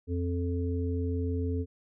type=harmonic tone; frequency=87.31 Hz; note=F2; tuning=in tune; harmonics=1 / 3 / 5; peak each=-29 / -34 / -36 dBFS; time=0.07-1.66 s; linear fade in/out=50 ms; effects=none